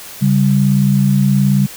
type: tone pair together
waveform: sine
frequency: 138.78 / 197.6 Hz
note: C#3 / G3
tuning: +2 / +14 cents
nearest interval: tritone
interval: 612 cents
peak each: -12 dBFS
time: 0.21-1.67 s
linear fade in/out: 20 ms
effects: white hiss -33 dBFS RMS until 1.76 s